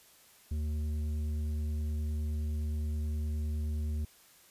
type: tone with tanh clipping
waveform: sine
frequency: 75.8 Hz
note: D#2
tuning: 45 cents flat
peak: -32 dBFS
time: 0.51-4.05 s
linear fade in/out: 5 ms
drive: 8 dB
effects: white hiss -60 dBFS RMS until 4.5 s + resampled to 32000 Hz